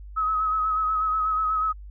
sine tone with vibrato, 1278 Hz, D#6, 46 cents sharp, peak -21 dBFS, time 0.16-1.73 s, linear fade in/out 20 ms, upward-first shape sine, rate 8.2 Hz, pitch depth 33 cents each way, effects added 50 Hz sine -38 dBFS peak until 1.9 s

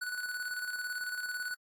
square tone with tremolo, 1480 Hz, F#6, in tune, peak -34 dBFS, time 0.01-1.55 s, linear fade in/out 10 ms, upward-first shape square, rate 18 Hz, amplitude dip 45%, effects AAC 64 kbps

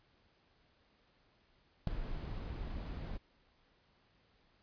brown noise with ADSR envelope, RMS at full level -28 dBFS, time 1.87-3.18 s, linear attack 4 ms, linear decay 4 ms, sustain -13 dB, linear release 16 ms, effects pink hiss -71 dBFS RMS until 4.62 s + resampled to 11025 Hz

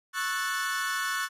40% pulse chord, F# minor seventh, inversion second, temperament equal with one note detuned, 1101.7 / 1318.5 / 1480 / 1760 Hz, C#6 / E6 / F#6 / A6, -11 / 0 / 0 / 0 cents, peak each -33 / -37 / -31 / -33 dBFS, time 0.13-1.29 s, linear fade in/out 50 ms, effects resampled to 32000 Hz

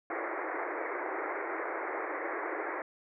pink band-pass noise, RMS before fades -36 dBFS, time 0.1-2.82 s, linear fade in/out 2 ms, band 310 to 2200 Hz, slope 96 dB/octave, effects none

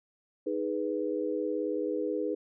sine chord, G# minor, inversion second, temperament equal, 311.1 / 415.3 / 493.9 Hz, D#4 / G#4 / B4, 0 / 0 / 0 cents, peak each -33 dBFS, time 0.46-2.35 s, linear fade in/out 10 ms, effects none

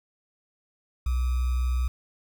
sine tone with sample-and-hold, 62.5 Hz, B1, 21 cents sharp, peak -22 dBFS, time 1.06-1.88 s, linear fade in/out 5 ms, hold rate 1225 Hz, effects none

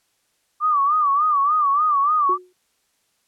sine tone with vibrato, 1174.7 Hz, D6, in tune, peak -15 dBFS, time 0.6-2.38 s, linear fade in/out 50 ms, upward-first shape sine, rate 3.4 Hz, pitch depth 110 cents each way
sine tone with exponential decay, 364 Hz, F#4, 28 cents flat, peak -22 dBFS, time 2.29-2.53 s, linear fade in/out 5 ms, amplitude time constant 52 ms
effects white hiss -67 dBFS RMS until 3.27 s + low-pass 11000 Hz 12 dB/octave

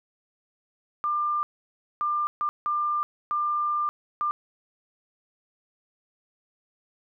sine tone bursts at uneven times, 1195 Hz, D6, 30 cents sharp, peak -23 dBFS, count 6, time 1.04-1.43 / 2.01-2.27 / 2.41-2.49 / 2.66-3.03 / 3.31-3.89 / 4.21-4.31 s, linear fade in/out 0 ms, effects none

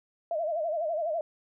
sine tone with vibrato, 644 Hz, E5, 41 cents flat, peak -27 dBFS, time 0.31-1.21 s, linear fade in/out 2 ms, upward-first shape sine, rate 12 Hz, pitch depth 120 cents each way, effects none

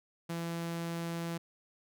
sawtooth tone, 168.2 Hz, E3, 35 cents sharp, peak -31 dBFS, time 0.29-1.38 s, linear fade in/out 10 ms, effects none

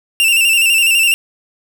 45% pulse tone with vibrato, 2716 Hz, F7, 49 cents flat, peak -9 dBFS, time 0.2-1.14 s, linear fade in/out 0 ms, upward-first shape square, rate 12 Hz, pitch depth 45 cents each way, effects 8-bit

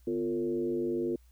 sine tone with frequency modulation, 350.4 Hz, F4, 6 cents sharp, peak -28 dBFS, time 0.07-1.16 s, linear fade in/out 5 ms, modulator 101 Hz, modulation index 0.99, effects added 60 Hz sine -56 dBFS peak until 1.31 s + white hiss -70 dBFS RMS until 1.31 s

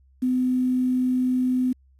sine tone with quantisation, 253.7 Hz, B3, 47 cents sharp, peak -19 dBFS, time 0.22-1.73 s, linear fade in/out 10 ms, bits 8, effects added 66 Hz sine -54 dBFS peak until 1.99 s + resampled to 32000 Hz

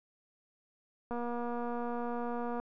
click train, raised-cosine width 1 ms, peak -25 dBFS, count 357, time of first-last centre 1.11-2.6 s, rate 239 Hz, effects none

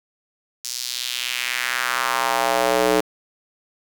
square tone with high-pass filter sweep, 62 Hz, B1, 7 cents sharp, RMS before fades -22 dBFS, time 0.64-3.01 s, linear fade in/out 10 ms, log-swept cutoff 5700 to 390 Hz, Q 2, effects 7-bit

